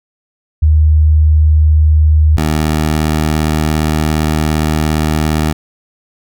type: tone pair in turn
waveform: sine / 15% pulse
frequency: 77.1 / 77.38 Hz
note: D#2 / D#2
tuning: -15 / -9 cents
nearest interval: unison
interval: 6 cents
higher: second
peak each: -5 dBFS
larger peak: neither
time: 0.62-2.37 / 2.37-5.53 s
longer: second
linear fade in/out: 10 ms
effects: none